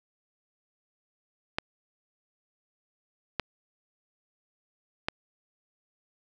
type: clicks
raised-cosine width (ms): 0.3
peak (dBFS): -11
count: 3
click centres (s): 1.585 / 3.397 / 5.085
effects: none

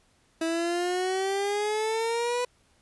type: exponential sweep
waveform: 30% pulse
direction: up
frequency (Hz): 324 to 495.7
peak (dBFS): -23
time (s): 0.41-2.45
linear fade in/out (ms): 5
effects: pink hiss -65 dBFS RMS until 2.81 s + resampled to 24000 Hz

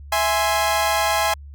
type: chord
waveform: sawtooth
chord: E augmented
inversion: none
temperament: equal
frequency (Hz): 659.3 / 830.6 / 1046.5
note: E5 / G#5 / B#5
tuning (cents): 0 / 0 / 0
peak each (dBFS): -19 / -17 / -20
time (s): 0.12-1.34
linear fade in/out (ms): 5
effects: added 71 Hz sine -36 dBFS peak until 1.54 s

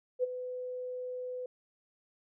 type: tone with ADSR envelope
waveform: sine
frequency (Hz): 502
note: B4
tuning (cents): +28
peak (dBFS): -24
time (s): 0.19-1.46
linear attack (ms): 44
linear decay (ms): 20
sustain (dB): -12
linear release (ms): 3
effects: none

